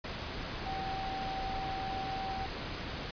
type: tone in noise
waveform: sine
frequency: 770 Hz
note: G5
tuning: 31 cents flat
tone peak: -36 dBFS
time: 0.66-2.46 s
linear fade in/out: 5 ms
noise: pink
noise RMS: -39 dBFS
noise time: 0.04-3.11 s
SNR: 0 dB
effects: resampled to 11025 Hz